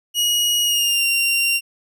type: tone with pitch glide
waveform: sawtooth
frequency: 2895 to 2766 Hz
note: F#7 to F7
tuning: -38 to -17 cents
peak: -13 dBFS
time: 0.14-1.61 s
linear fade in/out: 50 ms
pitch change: -79 cents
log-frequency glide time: 0.63-1.05 s
effects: none